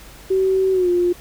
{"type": "tone with pitch glide", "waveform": "sine", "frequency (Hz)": [380.4, 352.9], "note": ["F#4", "F4"], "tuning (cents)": [48, 18], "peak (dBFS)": -14, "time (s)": [0.3, 1.13], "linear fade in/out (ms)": 10, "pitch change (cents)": -130, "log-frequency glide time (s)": [0.72, 0.89], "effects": ["added 50 Hz sine -45 dBFS peak until 1.2 s", "pink hiss -43 dBFS RMS until 1.2 s"]}